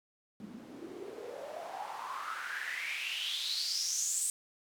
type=noise with band-pass filter sweep; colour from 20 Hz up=white; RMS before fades=-38 dBFS; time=0.4-4.3 s; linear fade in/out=0 ms; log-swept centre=210 to 8500 Hz; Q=6.6; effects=none